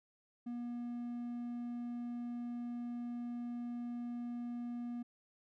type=tone; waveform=triangle; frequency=240 Hz; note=B3; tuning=49 cents flat; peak=-37 dBFS; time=0.46-5.03 s; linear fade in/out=10 ms; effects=none